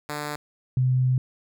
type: tone pair in turn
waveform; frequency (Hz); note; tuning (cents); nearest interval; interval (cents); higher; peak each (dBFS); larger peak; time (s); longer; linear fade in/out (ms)
5% pulse / sine; 148.2 / 128.04; D3 / C3; +16 / -37; minor third; 253; first; -18; neither; 0.09-0.36 / 0.77-1.18; second; 2
effects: none